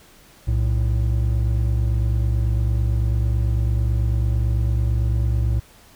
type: tone pair together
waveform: triangle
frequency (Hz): 62.7 / 111.72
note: B1 / A2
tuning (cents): +27 / +27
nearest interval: minor seventh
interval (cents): 1000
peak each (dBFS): -17 / -19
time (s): 0.47-5.6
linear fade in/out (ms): 10
effects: pink hiss -50 dBFS RMS until 5.95 s